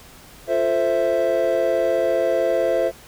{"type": "chord", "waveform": "triangle", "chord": "F major seventh", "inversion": "none", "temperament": "equal with one note detuned", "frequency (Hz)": [349.2, 444.6, 523.3, 659.3], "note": ["F4", "A4", "C5", "E5"], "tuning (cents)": [0, 18, 0, 0], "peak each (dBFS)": [-24, -24, -19, -19], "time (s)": [0.47, 2.92], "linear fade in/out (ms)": 50, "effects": ["pink hiss -45 dBFS RMS until 3.07 s"]}